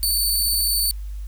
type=tone; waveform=15% pulse; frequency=4516 Hz; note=C#8; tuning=31 cents sharp; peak=-12 dBFS; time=0.03-0.91 s; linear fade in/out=0 ms; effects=added 50 Hz sine -28 dBFS peak until 1.27 s + white hiss -55 dBFS RMS until 1.27 s